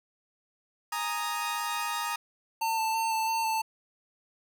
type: chord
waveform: sawtooth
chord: Ab suspended second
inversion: none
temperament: equal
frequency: 830.6 / 932.3 / 1244.5 Hz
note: Ab5 / Bb5 / Eb6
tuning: 0 / 0 / 0 cents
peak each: -34 / -29 / -30 dBFS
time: 0.92-2.16 s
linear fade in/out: 5 ms
type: tone with vibrato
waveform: square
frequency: 893 Hz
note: A5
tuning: 25 cents sharp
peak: -27 dBFS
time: 2.61-3.62 s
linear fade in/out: 10 ms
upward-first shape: square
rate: 3 Hz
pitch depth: 13 cents each way
effects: none